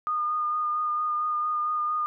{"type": "tone with vibrato", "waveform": "sine", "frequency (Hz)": 1221, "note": "D#6", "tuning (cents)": -33, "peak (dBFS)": -24, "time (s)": [0.07, 2.06], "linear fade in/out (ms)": 0, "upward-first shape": "sine", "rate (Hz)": 4.4, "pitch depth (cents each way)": 16, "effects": []}